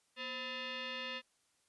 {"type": "tone with frequency modulation", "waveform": "sine", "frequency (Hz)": 523.3, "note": "C5", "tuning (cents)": 0, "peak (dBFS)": -39, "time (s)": [0.16, 1.22], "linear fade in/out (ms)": 50, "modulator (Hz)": 764, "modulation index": 4.4, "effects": ["white hiss -75 dBFS RMS until 1.68 s", "resampled to 24000 Hz"]}